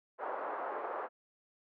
pink band-pass noise, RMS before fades -39 dBFS, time 0.18-1.09 s, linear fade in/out 50 ms, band 480 to 1300 Hz, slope 24 dB/octave, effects none

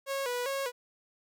sawtooth tone with vibrato, 518 Hz, C5, 17 cents flat, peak -27 dBFS, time 0.06-0.72 s, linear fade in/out 50 ms, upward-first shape square, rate 2.5 Hz, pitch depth 96 cents each way, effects none

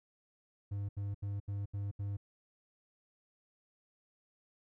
triangle tone bursts, 100.6 Hz, G2, 45 cents sharp, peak -33 dBFS, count 6, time 0.71-2.17 s, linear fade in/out 10 ms, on 180 ms, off 76 ms, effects none

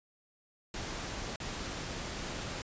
pink noise with dropouts, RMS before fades -39 dBFS, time 0.74-2.62 s, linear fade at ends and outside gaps 2 ms, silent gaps 1.36-1.401 s, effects resampled to 16000 Hz

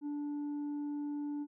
sine tone with tanh clipping, 291.9 Hz, D4, 10 cents flat, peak -36 dBFS, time 0.01-1.47 s, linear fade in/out 50 ms, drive 3 dB, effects none

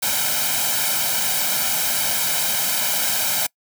white noise with comb filter, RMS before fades -21 dBFS, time 0.02-3.47 s, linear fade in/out 10 ms, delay 1.3 ms, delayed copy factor +0.75, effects noise-tail reverb RT60 0.1 s tail -26 dB re dry + high-pass 150 Hz 12 dB/octave

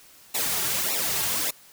white noise with flanger, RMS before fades -26 dBFS, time 0.34-1.51 s, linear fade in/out 10 ms, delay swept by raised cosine 0.62 to 4.02 ms, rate 1.7 Hz, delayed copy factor -0.8, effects white hiss -52 dBFS RMS until 1.72 s

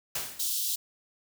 white noise with exponential decay, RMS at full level -30 dBFS, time 0.15-0.66 s, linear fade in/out 5 ms, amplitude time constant 110 ms
white high-pass noise, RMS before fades -30 dBFS, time 0.39-0.76 s, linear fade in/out 10 ms, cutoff 3200 Hz, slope 48 dB/octave
effects none

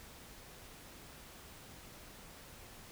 silence, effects pink hiss -54 dBFS RMS until 2.91 s

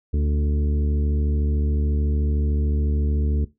harmonic tone with a mistuned harmonic, 73.7 Hz, D2, 7 cents sharp, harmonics 1 / 2 / 3 / 4 / 5 / 6, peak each -19 / -31 / -31 / -34 / -37 / -36 dBFS, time 0.13-3.45 s, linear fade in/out 10 ms, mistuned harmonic 4, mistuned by -32 cents, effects noise-tail reverb RT60 0.2 s tail -17 dB re dry

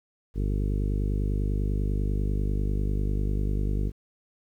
harmonic tone, 50.1 Hz, G1, 38 cents sharp, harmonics 1 / 2 / 3 / 4 / 5 / 6 / 7 / 8 / 9, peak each -25 / -31 / -35 / -37 / -39 / -41 / -42 / -43 / -44 dBFS, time 0.34-3.92 s, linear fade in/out 50 ms, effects 10-bit

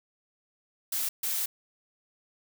blue noise bursts at uneven times, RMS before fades -30 dBFS, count 2, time 0.92-1.09 / 1.23-1.46 s, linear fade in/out 5 ms, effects none

